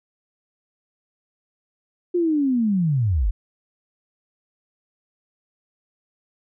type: linear sweep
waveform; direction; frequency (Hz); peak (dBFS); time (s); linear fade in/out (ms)
sine; down; 360 to 39; -17; 2.14-3.31; 10
effects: none